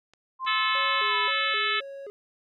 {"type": "clicks", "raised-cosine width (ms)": 0.2, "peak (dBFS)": -36, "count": 4, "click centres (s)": [0.136, 0.449, 0.759, 1.068]}
{"type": "tone with pitch glide", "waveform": "sine", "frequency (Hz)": [1046.5, 998.1], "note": ["C6", "B5"], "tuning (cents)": [0, 18], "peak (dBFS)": -28, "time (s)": [0.39, 1.32], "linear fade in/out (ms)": 50, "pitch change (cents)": -82, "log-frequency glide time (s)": [1.08, 1.15]}
{"type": "harmonic tone", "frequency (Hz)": 434.8, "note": "A4", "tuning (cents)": -21, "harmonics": [3, 4, 5, 6, 7, 8, 9], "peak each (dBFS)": [-29, -30, -31, -32, -32, -33, -34], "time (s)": [0.46, 1.81], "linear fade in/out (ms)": 20}
{"type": "tone with vibrato", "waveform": "triangle", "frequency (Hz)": 477.5, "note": "A#4", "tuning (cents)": 42, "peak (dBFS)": -35, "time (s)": [0.75, 2.1], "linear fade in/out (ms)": 0, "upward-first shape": "square", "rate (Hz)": 1.9, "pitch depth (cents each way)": 250}
{"effects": []}